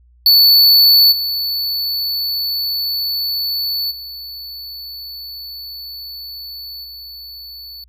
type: tone with level steps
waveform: square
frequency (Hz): 4463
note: C#8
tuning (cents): +11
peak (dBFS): -7 / -18 / -29 / -32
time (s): 0.26-7.84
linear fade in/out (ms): 2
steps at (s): 1.11 / 3.9 / 6.83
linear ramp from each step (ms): 20
effects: added 60 Hz sine -47 dBFS peak until 7.88 s